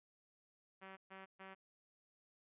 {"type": "tone bursts", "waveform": "5% pulse", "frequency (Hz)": 191.4, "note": "G3", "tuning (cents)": -41, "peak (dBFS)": -40, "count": 3, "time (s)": [0.81, 1.55], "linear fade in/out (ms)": 20, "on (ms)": 160, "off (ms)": 130, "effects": ["resampled to 8000 Hz"]}